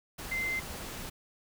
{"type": "tone in noise", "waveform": "sine", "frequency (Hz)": 2078, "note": "C7", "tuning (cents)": -12, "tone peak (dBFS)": -30, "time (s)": [0.31, 0.6], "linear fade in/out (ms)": 10, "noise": "pink", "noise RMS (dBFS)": -41, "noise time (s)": [0.18, 1.1], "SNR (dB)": 8, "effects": []}